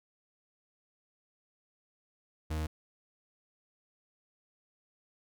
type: tone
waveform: 40% pulse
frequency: 77.78 Hz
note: D#2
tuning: in tune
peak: -31 dBFS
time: 2.5-2.67 s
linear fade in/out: 10 ms
effects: none